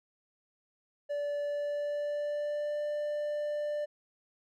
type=tone with pitch glide; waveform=triangle; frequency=580 to 592.5 Hz; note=D5 to D5; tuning=-22 to +15 cents; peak=-29 dBFS; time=1.09-3.86 s; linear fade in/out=20 ms; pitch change=+37 cents; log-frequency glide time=1.41-2.82 s; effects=none